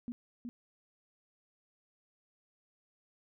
sine tone with echo, 240 Hz, B3, 49 cents flat, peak -36 dBFS, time 0.08-0.12 s, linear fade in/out 0 ms, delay 370 ms, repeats 1, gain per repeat -3 dB, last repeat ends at 0.49 s, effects none

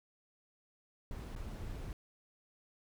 brown noise with dropouts, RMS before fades -43 dBFS, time 1.11-1.93 s, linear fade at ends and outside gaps 1 ms, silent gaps 1.352-1.362 s, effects none

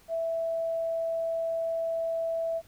sine tone, 659.3 Hz, E5, in tune, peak -27 dBFS, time 0.08-2.62 s, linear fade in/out 50 ms, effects pink hiss -59 dBFS RMS until 2.67 s

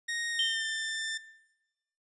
sawtooth tone with pitch glide, 1864.7 to 1784.6 Hz, A#6 to A6, 0 to +24 cents, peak -28 dBFS, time 0.08-1.18 s, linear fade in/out 10 ms, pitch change -76 cents, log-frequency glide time 0.31-0.65 s
sine tone with exponential decay, 3136 Hz, G7, in tune, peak -24 dBFS, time 0.39-0.99 s, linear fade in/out 2 ms, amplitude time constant 130 ms
effects noise-tail reverb RT60 1.0 s tail -20 dB re dry + resampled to 22050 Hz

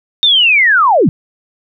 sine linear sweep, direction down, 3694 to 123.47 Hz, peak -6 dBFS, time 0.23-1.09 s, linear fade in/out 0 ms, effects none

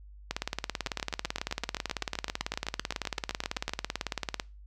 two click trains, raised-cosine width 0.2 ms, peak -13 / -16 dBFS, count 75 / 23, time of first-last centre 0.31-4.398 / 0.87-3.694 s, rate 18.1 / 7.79 Hz, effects noise-tail reverb RT60 0.3 s tail -23 dB re dry + added 50 Hz sine -47 dBFS peak until 4.66 s

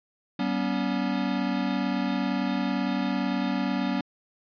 square tone cluster, 191.8 / 242.6 / 280.5 Hz, G3 / B3 / C#4, -37 / -31 / +21 cents, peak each -30 dBFS, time 0.39-4.01 s, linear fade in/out 5 ms, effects resampled to 11025 Hz

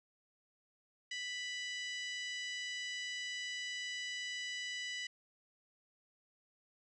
harmonic tone, 987.8 Hz, B5, in tune, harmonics 2 / 3 / 4 / 5 / 6 / 7 / 8, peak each -42 / -44 / -51 / -51 / -53 / -57 / -56 dBFS, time 1.11-5.07 s, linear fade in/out 5 ms, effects none

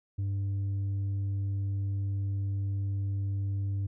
sine tone with tanh clipping, 98.8 Hz, G2, 14 cents sharp, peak -29 dBFS, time 0.18-3.87 s, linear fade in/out 10 ms, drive 3 dB, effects none

